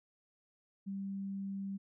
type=tone; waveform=sine; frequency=196 Hz; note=G3; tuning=in tune; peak=-37 dBFS; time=0.86-1.78 s; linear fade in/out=20 ms; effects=none